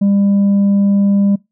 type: tone with tanh clipping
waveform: sine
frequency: 199.9 Hz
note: G3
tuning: 34 cents sharp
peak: -10 dBFS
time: 0.01-1.36 s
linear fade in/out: 10 ms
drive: 3 dB
effects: noise-tail reverb RT60 0.2 s tail -23 dB re dry